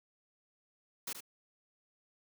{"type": "noise with echo", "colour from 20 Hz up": "white", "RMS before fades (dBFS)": -39, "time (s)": [1.07, 1.13], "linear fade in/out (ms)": 5, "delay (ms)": 76, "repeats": 1, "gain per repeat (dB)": -8, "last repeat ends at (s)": 1.206, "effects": ["high-pass 100 Hz 12 dB/octave"]}